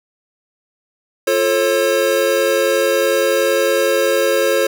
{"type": "chord", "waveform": "square", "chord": "F augmented", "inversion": "none", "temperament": "equal with one note detuned", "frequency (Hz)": [349.2, 440, 540.1], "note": ["F4", "A4", "C#5"], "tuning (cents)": [0, 0, -45], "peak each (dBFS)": [-22, -19, -16], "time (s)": [1.27, 4.67], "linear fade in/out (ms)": 5, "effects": []}